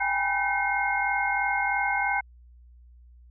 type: tone cluster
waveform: sine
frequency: 794 / 837 / 973 / 1529 / 2143 Hz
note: G5 / G#5 / B5 / G6 / C7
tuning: +22 / +13 / -26 / -44 / +41 cents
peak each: -28 / -32 / -34 / -29 / -28 dBFS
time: 0-2.21 s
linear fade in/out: 10 ms
effects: added 60 Hz sine -49 dBFS peak until 3.3 s